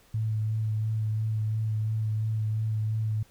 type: tone with vibrato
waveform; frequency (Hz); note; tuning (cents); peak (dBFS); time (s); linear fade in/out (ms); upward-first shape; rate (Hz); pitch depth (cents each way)
sine; 109.1; A2; -14; -25; 0.14-3.23; 5; sine; 2.9; 17
effects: pink hiss -60 dBFS RMS until 3.3 s